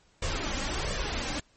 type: noise with flanger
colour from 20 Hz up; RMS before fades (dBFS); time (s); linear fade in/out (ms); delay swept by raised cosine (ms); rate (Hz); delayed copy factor
pink; -31; 0.22-1.4; 5; 1.7 to 3.8; 1.4; +0.55
effects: pink hiss -64 dBFS RMS until 1.56 s + MP3 32 kbps